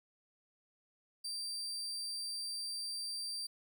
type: tone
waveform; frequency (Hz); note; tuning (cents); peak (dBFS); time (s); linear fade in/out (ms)
35% pulse; 4696; D8; -1; -37; 1.24-3.47; 10
effects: none